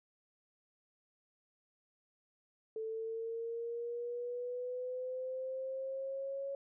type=linear sweep; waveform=sine; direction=up; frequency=440 to 554 Hz; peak=-37 dBFS; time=2.76-6.55 s; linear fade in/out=2 ms; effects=none